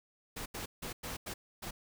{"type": "noise bursts at uneven times", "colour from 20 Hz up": "pink", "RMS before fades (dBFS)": -41, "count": 6, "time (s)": [[0.36, 0.46], [0.54, 0.66], [0.82, 0.93], [1.03, 1.17], [1.26, 1.34], [1.62, 1.71]], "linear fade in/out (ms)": 10, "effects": []}